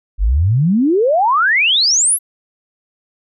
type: exponential sweep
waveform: sine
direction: up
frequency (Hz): 43.61 to 11840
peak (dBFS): -10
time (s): 0.18-2.19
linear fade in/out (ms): 50
effects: none